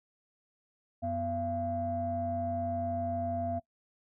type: tone cluster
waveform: sine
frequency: 92.6 / 245.6 / 682 Hz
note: F#2 / B3 / F5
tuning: +2 / -9 / -41 cents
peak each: -37 / -37 / -32 dBFS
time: 1.02-3.6 s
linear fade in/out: 20 ms
effects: noise-tail reverb RT60 0.1 s tail -19 dB re dry + tanh soft clip ceiling -23 dBFS